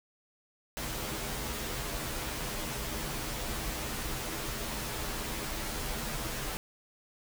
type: noise with comb filter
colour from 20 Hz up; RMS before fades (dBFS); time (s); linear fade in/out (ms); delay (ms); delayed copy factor
pink; -36; 0.77-6.57; 0; 11; -0.85
effects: none